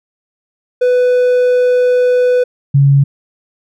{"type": "tone pair in turn", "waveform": ["triangle", "sine"], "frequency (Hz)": [497.2, 139.52], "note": ["B4", "C#3"], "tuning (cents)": [12, 12], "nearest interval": "octave + minor seventh", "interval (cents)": 2200, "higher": "first", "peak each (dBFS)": [-6, -5], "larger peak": "second", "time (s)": [[0.81, 2.44], [2.74, 3.04]], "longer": "first", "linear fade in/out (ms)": 10, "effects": []}